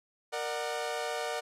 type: chord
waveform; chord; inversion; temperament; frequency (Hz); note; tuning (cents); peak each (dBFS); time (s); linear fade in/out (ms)
sawtooth; Bb augmented; none; equal with one note detuned; 466.2 / 598.6 / 740; Bb4 / D5 / F#5; 0 / +33 / 0; -33; 0.32-1.41; 20
effects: low-pass 10000 Hz 12 dB/octave